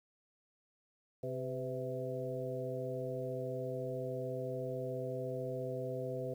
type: harmonic tone with a mistuned harmonic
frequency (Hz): 130.81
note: C3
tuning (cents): 0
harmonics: 1 / 2 / 3 / 4 / 5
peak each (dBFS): -42 / -47 / -43 / -40 / -45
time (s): 1.23-6.34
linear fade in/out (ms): 5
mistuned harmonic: 4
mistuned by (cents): -57
effects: 11-bit